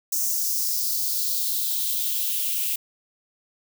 violet noise with high-pass filter sweep, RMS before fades -25 dBFS, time 0.12-2.76 s, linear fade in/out 5 ms, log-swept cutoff 6200 to 2600 Hz, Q 3.2, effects none

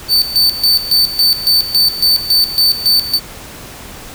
45% pulse tone with tremolo, 4542 Hz, C#8, 41 cents sharp, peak -7 dBFS, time 0.08-3.2 s, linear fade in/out 50 ms, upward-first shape square, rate 3.6 Hz, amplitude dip 75%, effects pink hiss -32 dBFS RMS until 4.14 s

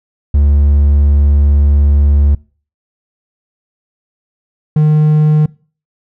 triangle tone pair in turn, 71.9 / 152.68 Hz, D2 / D#3, -36 / -32 cents, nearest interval octave + minor second, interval 1304 cents, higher second, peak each -4 dBFS, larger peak neither, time 0.34-2.35 / 4.76-5.46 s, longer first, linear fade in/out 5 ms, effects noise-tail reverb RT60 0.4 s tail -23 dB re dry

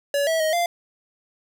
square tone with pitch steps, 568 / 650 / 628 / 693 Hz, C#5 / E5 / D#5 / F5, +42 / -24 / +16 / -14 cents, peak -20 dBFS, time 0.14-0.66 s, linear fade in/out 2 ms, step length 130 ms, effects none

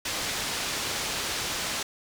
white low-pass noise, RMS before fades -31 dBFS, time 0.05-1.83 s, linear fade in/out 5 ms, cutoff 6000 Hz, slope 12 dB/octave, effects none

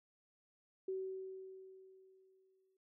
sine tone with exponential decay, 379.3 Hz, F#4, 43 cents sharp, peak -36 dBFS, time 0.88-2.77 s, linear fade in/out 5 ms, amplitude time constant 410 ms, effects noise-tail reverb RT60 0.1 s tail -23 dB re dry

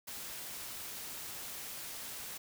white noise, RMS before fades -44 dBFS, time 0.07-2.38 s, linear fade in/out 10 ms, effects none

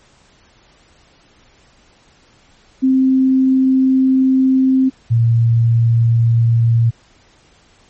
sine tone pair in turn, 262.5 / 115.89 Hz, C4 / A#2, +6 / -10 cents, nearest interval octave + major second, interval 1416 cents, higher first, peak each -9 dBFS, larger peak neither, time 2.82-4.9 / 5.1-6.91 s, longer first, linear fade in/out 20 ms, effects pink hiss -51 dBFS RMS until 7.89 s + MP3 32 kbps

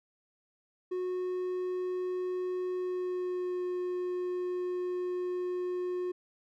triangle tone with pitch glide, 365.2 to 360.6 Hz, F#4 to F#4, -23 to -45 cents, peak -29 dBFS, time 0.91-6.12 s, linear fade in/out 10 ms, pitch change -22 cents, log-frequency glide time 2.75-3.65 s, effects none

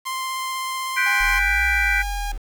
sawtooth tone with vibrato, 1046.5 Hz, C6, in tune, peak -21 dBFS, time 0.05-1.4 s, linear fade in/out 20 ms, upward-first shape sine, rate 16 Hz, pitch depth 9 cents each way
sine chord, G major seventh, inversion third, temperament equal, 1480 / 1568 / 1975.5 / 2349 Hz, F#6 / G6 / B6 / D7, 0 / 0 / 0 / 0 cents, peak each -26 / -23 / -23 / -22 dBFS, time 0.96-2.03 s, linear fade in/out 20 ms
sawtooth tone, 813 Hz, G#5, 37 cents flat, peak -24 dBFS, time 1.06-2.32 s, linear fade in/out 5 ms
sine linear two-way sweep, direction up then down, 35.71 to 61.74 to 35.71 Hz, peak -25 dBFS, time 1.2-2.38 s, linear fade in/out 10 ms, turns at 1.66 s
effects 7-bit

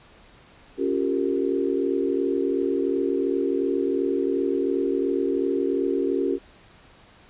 sine chord, G half-diminished seventh, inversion second, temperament equal with one note detuned, 277.2 / 349.2 / 392 / 459.7 Hz, Db4 / F4 / G4 / Bb4, 0 / 0 / 0 / -24 cents, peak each -26 / -27 / -25 / -29 dBFS, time 0.77-6.39 s, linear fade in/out 50 ms, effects pink hiss -52 dBFS RMS until 7.29 s + resampled to 8000 Hz

